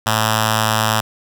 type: tone with notch filter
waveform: 5% pulse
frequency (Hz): 109.5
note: A2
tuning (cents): -8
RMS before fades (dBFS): -17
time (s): 0.06-1.01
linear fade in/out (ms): 10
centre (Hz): 370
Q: 0.54
effects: none